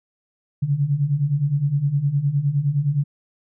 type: beating tone pair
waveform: sine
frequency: 136.5 / 146.2 Hz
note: C#3 / D3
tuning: -26 / -7 cents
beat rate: 9.7 Hz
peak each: -23 / -19 dBFS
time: 0.62-3.04 s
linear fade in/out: 10 ms
effects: none